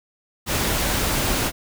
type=noise; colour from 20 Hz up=pink; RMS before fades=-22 dBFS; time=0.46-1.52 s; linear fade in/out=50 ms; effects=none